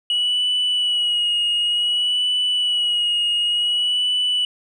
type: tone with vibrato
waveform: sine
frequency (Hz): 2922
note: F#7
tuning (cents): -22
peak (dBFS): -15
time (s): 0.1-4.45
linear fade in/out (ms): 2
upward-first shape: sine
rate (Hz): 0.55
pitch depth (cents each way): 32
effects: tanh soft clip ceiling -15 dBFS